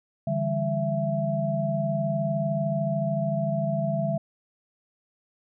sine tone cluster, 146.8 / 166.4 / 200.2 / 665 Hz, D3 / E3 / G3 / E5, 0 / +17 / +37 / +15 cents, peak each -28 / -33 / -30 / -27 dBFS, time 0.27-4.18 s, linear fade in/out 5 ms, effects none

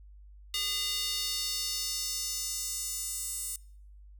square tone with high-pass filter sweep, 407.1 Hz, G#4, 35 cents flat, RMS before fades -34 dBFS, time 0.54-3.56 s, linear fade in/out 2 ms, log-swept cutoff 3400 to 8600 Hz, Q 2.1, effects noise-tail reverb RT60 0.7 s tail -25 dB re dry + added 50 Hz sine -49 dBFS peak until 4.19 s

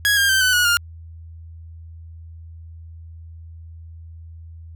sawtooth tone with pitch steps, 1661.2 / 1607.4 / 1555.3 / 1505 / 1456.2 / 1409.1 Hz, G#6 / G6 / G6 / F#6 / F#6 / F6, 0 / +43 / -14 / +29 / -28 / +15 cents, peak -11 dBFS, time 0.05-0.77 s, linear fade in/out 0 ms, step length 120 ms, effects added 82 Hz sine -36 dBFS peak until 4.75 s

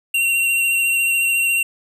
square tone with vibrato, 2746 Hz, F7, 30 cents flat, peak -16 dBFS, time 0.14-1.63 s, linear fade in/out 5 ms, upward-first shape sine, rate 14 Hz, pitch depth 18 cents each way, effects none

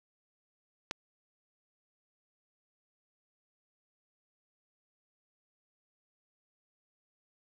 click, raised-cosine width 0.2 ms, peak -16 dBFS, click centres 0.911 s, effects none

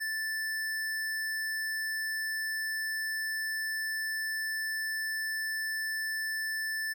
square tone, 1760 Hz, A6, in tune, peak -32 dBFS, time 0-6.94 s, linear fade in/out 20 ms, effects none

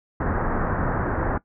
pink low-pass noise, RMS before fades -24 dBFS, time 0.2-1.38 s, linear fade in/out 5 ms, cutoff 1700 Hz, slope 48 dB/octave, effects noise-tail reverb RT60 0.1 s tail -18 dB re dry

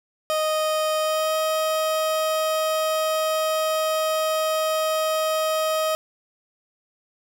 30% pulse tone with pitch glide, 622.3 to 629.5 Hz, D#5 to D#5, 0 to +20 cents, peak -18 dBFS, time 0.3-5.95 s, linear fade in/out 0 ms, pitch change +20 cents, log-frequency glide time 0.99-1.35 s, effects none

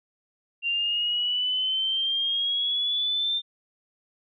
sine exponential sweep, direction up, 2766 to 3601 Hz, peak -23 dBFS, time 0.62-3.42 s, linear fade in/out 50 ms, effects none

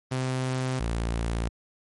sawtooth tone pair in turn, 129.4 / 57.19 Hz, C3 / A#1, -19 / -32 cents, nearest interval octave + major second, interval 1413 cents, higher first, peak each -22 dBFS, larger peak neither, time 0.11-0.8 / 0.8-1.49 s, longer neither, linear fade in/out 10 ms, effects MP3 48 kbps

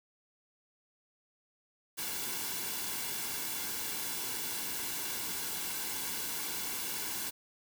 white noise with comb filter, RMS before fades -37 dBFS, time 1.97-7.31 s, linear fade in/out 20 ms, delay 1.6 ms, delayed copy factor -0.55, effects none

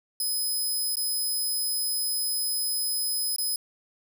10% pulse tone with dropouts, 5060 Hz, D#8, 28 cents sharp, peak -20 dBFS, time 0.2-3.56 s, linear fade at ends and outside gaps 2 ms, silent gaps 0.956-0.969 / 3.362-3.383 s, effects none

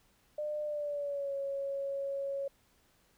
sine tone with pitch glide, 600 to 553.4 Hz, D5 to C#5, +37 to -3 cents, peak -33 dBFS, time 0.38-2.48 s, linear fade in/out 5 ms, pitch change -140 cents, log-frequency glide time 0.64-1.34 s, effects pink hiss -69 dBFS RMS until 3.17 s

